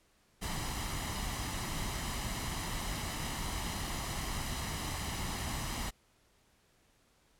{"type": "noise with comb filter", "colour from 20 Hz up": "pink", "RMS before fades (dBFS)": -37, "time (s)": [0.41, 5.91], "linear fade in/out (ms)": 20, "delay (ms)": 1, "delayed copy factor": 0.5, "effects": ["pink hiss -69 dBFS RMS until 7.39 s", "low-pass 12000 Hz 12 dB/octave"]}